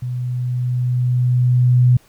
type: tone with level ramp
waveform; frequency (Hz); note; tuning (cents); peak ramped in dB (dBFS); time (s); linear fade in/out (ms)
sine; 124.4; B2; +13; -21 to -8; 0.02-1.97; 5
effects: pink hiss -53 dBFS RMS until 2.08 s